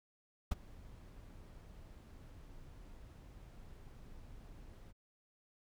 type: noise with ADSR envelope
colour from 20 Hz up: brown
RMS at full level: -30 dBFS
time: 0.51-4.93 s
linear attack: 8 ms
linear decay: 21 ms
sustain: -24 dB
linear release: 30 ms
effects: none